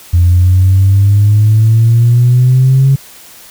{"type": "exponential sweep", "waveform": "sine", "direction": "up", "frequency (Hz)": [85.9, 137.3], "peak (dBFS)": -3, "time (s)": [0.13, 2.96], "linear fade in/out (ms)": 10, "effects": ["tanh soft clip ceiling 0 dBFS", "white hiss -36 dBFS RMS until 3.5 s"]}